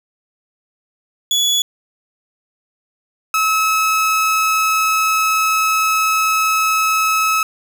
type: tone pair in turn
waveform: 30% pulse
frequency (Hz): 3407 / 1292.1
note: G#7 / E6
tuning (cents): +44 / -35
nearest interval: octave + perfect fourth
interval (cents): 1679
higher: first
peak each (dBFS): -11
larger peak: neither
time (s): 1.31-1.62 / 3.34-7.43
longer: second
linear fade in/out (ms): 2
effects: none

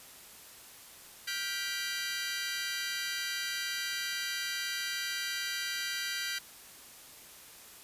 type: chord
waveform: 20% pulse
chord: G dominant seventh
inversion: third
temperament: just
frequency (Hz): 1411.2 / 1568 / 1960 / 2352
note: F6 / G6 / B6 / D7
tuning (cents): +18 / 0 / -14 / +2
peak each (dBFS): -37 / -33 / -33 / -37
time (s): 1.27-6.39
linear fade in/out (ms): 10
effects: white hiss -52 dBFS RMS until 7.83 s + resampled to 32000 Hz

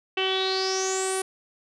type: tone with low-pass filter sweep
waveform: sawtooth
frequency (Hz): 379.6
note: F#4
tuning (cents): +44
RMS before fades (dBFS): -26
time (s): 0.17-1.22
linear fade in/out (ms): 5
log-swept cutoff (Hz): 2800 to 10000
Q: 9.1
effects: none

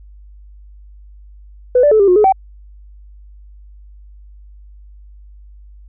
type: tone with pitch steps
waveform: sine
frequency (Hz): 498.3 / 585 / 434.1 / 398 / 361 / 422.6 / 768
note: B4 / D5 / A4 / G4 / F#4 / G#4 / G5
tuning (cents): +15 / -7 / -23 / +26 / -43 / +30 / -36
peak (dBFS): -6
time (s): 1.75-2.324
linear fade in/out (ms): 5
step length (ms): 82
effects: tanh soft clip ceiling -2 dBFS + added 50 Hz sine -37 dBFS peak until 5.88 s

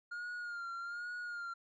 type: tone with vibrato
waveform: triangle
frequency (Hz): 1413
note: F6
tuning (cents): +20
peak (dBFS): -38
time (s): 0.11-1.54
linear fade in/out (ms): 10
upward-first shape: sine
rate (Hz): 1.2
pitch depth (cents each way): 49
effects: resampled to 16000 Hz

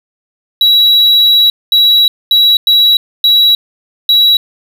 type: tone bursts at uneven times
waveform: triangle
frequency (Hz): 3895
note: B7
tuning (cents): -25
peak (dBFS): -3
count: 6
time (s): 0.61-1.5 / 1.72-2.08 / 2.31-2.57 / 2.67-2.97 / 3.24-3.55 / 4.09-4.37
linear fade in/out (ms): 2
effects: none

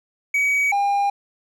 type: tone pair in turn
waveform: triangle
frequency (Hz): 2266 / 804.4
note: C#7 / G5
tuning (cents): +37 / +44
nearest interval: octave + tritone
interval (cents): 1793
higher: first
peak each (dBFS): -15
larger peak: neither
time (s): 0.34-0.72 / 0.72-1.1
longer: neither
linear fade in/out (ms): 5
effects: none

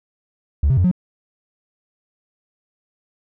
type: tone with pitch steps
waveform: triangle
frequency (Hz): 71.7 / 132.8 / 90.2 / 180.8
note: D2 / C3 / F#2 / F#3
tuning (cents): -41 / +26 / -44 / -40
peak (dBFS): -9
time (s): 0.63-0.914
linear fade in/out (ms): 5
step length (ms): 71
effects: tanh soft clip ceiling -9 dBFS

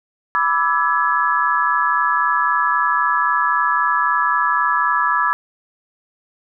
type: chord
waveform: sine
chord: E dominant seventh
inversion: second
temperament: equal with one note detuned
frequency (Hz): 987.8 / 1174.7 / 1318.5 / 1686.4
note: B5 / D6 / E6 / G#6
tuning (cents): 0 / 0 / 0 / +26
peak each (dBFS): -20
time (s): 0.35-5.33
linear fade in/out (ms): 0
effects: none

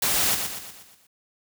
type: noise with echo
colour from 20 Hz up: white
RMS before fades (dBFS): -23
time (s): 0.02-0.35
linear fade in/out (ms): 5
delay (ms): 120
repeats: 6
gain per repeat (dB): -6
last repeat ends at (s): 1.07
effects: none

